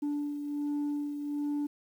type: beating tone pair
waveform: sine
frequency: 291.3 / 292.6 Hz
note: D4 / D4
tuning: -14 / -6 cents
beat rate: 1.3 Hz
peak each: -29 / -37 dBFS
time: 0.02-1.67 s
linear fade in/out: 10 ms
effects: tanh soft clip ceiling -28 dBFS + 10-bit